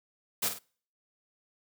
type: noise with echo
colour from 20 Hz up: white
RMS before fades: -29 dBFS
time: 0.42-0.49 s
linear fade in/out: 10 ms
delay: 50 ms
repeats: 2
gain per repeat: -8 dB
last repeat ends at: 0.59 s
effects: noise-tail reverb RT60 0.5 s tail -26 dB re dry + high-pass 80 Hz 12 dB/octave